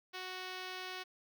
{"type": "tone with notch filter", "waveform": "5% pulse", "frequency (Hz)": 370, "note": "F#4", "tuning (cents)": 0, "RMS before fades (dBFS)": -44, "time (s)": [0.13, 1.04], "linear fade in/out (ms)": 20, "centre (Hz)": 11000, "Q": 0.78, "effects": []}